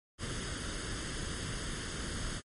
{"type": "noise with comb filter", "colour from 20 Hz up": "pink", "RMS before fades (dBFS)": -38, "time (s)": [0.18, 2.42], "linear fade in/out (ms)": 50, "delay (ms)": 0.61, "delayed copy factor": 0.65, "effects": ["MP3 48 kbps"]}